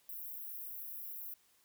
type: high-pass noise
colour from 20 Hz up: white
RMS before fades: -45 dBFS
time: 0.09-1.34 s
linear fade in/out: 2 ms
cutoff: 12000 Hz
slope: 48 dB/octave
effects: white hiss -70 dBFS RMS until 1.64 s